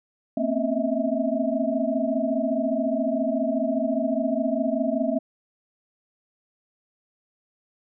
sine tone cluster, 230.8 / 256 / 270.4 / 633 / 658 Hz, A#3 / C4 / C#4 / D#5 / E5, -17 / -38 / -43 / +30 / -3 cents, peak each -28 dBFS, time 0.37-5.19 s, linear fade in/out 5 ms, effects none

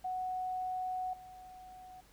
sine tone with level steps, 740 Hz, F#5, in tune, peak -34 / -49 dBFS, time 0.04-2.01 s, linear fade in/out 10 ms, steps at 1.13 s, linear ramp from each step 5 ms, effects added 50 Hz sine -64 dBFS peak until 2.12 s + pink hiss -64 dBFS RMS until 2.12 s

